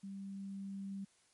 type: tone with level ramp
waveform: sine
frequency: 196 Hz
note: G3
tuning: in tune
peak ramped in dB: -43 to -40 dBFS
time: 0.03-1.05 s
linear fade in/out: 10 ms
effects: white hiss -71 dBFS RMS until 1.33 s + MP3 48 kbps